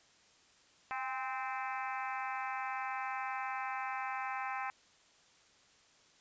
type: harmonic tone with a mistuned harmonic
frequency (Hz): 259.4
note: C4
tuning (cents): -15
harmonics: 3 / 4 / 5 / 6 / 7 / 8 / 9 / 10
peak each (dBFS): -40 / -42 / -44 / -46 / -47 / -48 / -49 / -50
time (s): 0.91-4.7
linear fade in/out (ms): 0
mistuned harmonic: 3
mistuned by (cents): +41
effects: white hiss -65 dBFS RMS until 6.2 s + resampled to 16000 Hz

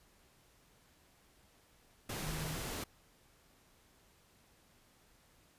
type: tone in noise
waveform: sine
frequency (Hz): 155.56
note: D#3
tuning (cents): 0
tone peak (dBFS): -41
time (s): 2.23-2.56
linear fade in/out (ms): 5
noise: pink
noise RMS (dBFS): -41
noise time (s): 2.09-2.84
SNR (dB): -3
effects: pink hiss -67 dBFS RMS until 5.58 s + resampled to 32000 Hz

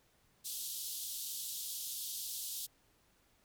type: band-pass noise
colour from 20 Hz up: white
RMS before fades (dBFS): -42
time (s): 0.44-2.67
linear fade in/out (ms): 20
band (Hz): 3200 to 16000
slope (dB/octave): 48
effects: pink hiss -71 dBFS RMS until 3.44 s

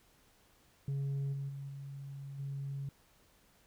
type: tone with level steps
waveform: sine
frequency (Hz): 138.59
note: C#3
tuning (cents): 0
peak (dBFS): -30 / -35 / -40 / -42 / -36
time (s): 0.88-2.89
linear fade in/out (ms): 2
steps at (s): 1.32 / 1.48 / 1.68 / 2.38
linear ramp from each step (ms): 20
effects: tanh soft clip ceiling -32 dBFS + pink hiss -67 dBFS RMS until 3.66 s

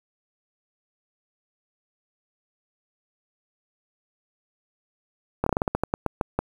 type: slowing click train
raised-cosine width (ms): 1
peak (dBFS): -8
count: 13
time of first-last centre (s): 5.44-6.39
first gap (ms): 24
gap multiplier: 1.2
effects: 7-bit

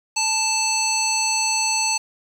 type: harmonic tone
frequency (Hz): 880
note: A5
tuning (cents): 0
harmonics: 1 / 3 / 5 / 7 / 9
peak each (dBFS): -25 / -25 / -25 / -25 / -25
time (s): 0.16-1.98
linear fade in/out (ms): 10
effects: 7-bit

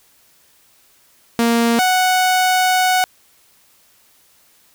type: tone pair in turn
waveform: sawtooth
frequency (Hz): 233.1 / 740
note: A#3 / F#5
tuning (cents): 0 / 0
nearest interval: octave + minor sixth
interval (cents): 2000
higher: second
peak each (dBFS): -9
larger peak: neither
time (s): 1.39-1.79 / 1.79-3.04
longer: second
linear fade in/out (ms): 0
effects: white hiss -54 dBFS RMS until 4.74 s

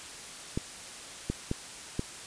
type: clicks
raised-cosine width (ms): 3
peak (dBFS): -16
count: 4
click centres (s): 0.575 / 1.3 / 1.514 / 1.994
effects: white hiss -44 dBFS RMS until 2.26 s + resampled to 22050 Hz

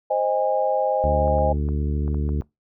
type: chord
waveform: sine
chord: Ab major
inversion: first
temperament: equal with one note detuned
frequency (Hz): 523.3 / 622.3 / 815.4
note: C5 / Eb5 / Ab5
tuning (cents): 0 / 0 / -32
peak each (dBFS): -23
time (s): 0.1-1.53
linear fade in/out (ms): 10
type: harmonic tone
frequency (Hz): 73.42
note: D2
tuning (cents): 0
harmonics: 1 / 2 / 3 / 4 / 5 / 6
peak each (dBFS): -22 / -28 / -32 / -34 / -36 / -38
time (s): 1.04-2.41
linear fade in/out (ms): 0
type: clicks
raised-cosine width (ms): 1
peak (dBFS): -26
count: 7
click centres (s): 1.278 / 1.385 / 1.688 / 2.079 / 2.145 / 2.291 / 2.42
effects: noise-tail reverb RT60 0.2 s tail -23 dB re dry

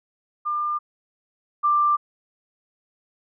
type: tone pair in turn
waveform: sine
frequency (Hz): 1199 / 1183.2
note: D6 / D6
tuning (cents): +36 / +13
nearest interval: unison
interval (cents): 23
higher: first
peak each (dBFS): -22 / -16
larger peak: second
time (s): 0.45-0.79 / 1.63-1.97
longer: neither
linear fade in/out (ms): 20
effects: none

